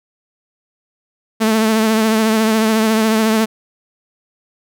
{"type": "tone with vibrato", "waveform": "sawtooth", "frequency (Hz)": 220, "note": "A3", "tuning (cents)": 0, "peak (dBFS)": -8, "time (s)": [1.4, 3.46], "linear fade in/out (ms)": 20, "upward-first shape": "triangle", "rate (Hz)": 14, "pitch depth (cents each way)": 41, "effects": []}